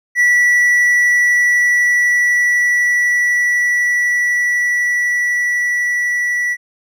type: tone with level ramp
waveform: triangle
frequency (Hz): 1952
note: B6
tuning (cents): -21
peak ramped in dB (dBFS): -7 to -13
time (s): 0.15-6.57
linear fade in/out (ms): 50
effects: none